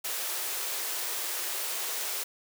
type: high-pass noise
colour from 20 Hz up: white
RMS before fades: -33 dBFS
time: 0.04-2.24 s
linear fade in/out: 10 ms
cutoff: 330 Hz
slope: 96 dB/octave
effects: none